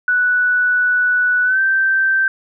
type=tone with pitch glide; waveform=sine; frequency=1480 to 1559 Hz; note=F#6 to G6; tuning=0 to -10 cents; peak=-12 dBFS; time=0.08-2.28 s; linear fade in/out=2 ms; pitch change=+90 cents; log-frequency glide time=1.44-1.6 s; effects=none